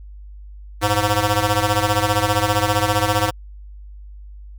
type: ring-modulated tone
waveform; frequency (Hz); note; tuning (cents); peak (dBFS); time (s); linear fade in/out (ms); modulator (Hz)
10% pulse; 207.7; G#3; 0; -5; 0.81-3.31; 20; 304
effects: added 50 Hz sine -35 dBFS peak until 4.58 s